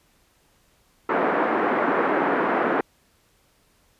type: band-pass noise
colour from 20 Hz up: pink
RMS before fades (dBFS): -22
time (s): 1.09-2.81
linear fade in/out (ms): 5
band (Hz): 260 to 1700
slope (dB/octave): 24
effects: pink hiss -62 dBFS RMS until 3.99 s + resampled to 32000 Hz